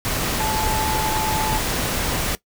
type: tone in noise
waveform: sine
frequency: 869 Hz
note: A5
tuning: 22 cents flat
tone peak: -23 dBFS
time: 0.4-1.58 s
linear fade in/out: 0 ms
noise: pink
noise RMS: -23 dBFS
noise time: 0.05-2.35 s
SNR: -3 dB
effects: noise-tail reverb RT60 0.1 s tail -18 dB re dry